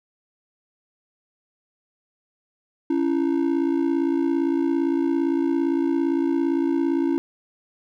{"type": "ring-modulated tone", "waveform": "triangle", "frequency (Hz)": 306.7, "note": "D#4", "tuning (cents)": -25, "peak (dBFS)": -14, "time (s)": [2.9, 7.18], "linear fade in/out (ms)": 0, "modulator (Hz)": 28.8, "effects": []}